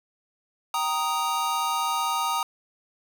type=chord; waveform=square; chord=Eb major; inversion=first; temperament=just; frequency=777.8 / 933.4 / 1244.5 Hz; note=G5 / Bb5 / Eb6; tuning=-14 / +2 / 0 cents; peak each=-33 / -28 / -28 dBFS; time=0.74-2.43 s; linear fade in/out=2 ms; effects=none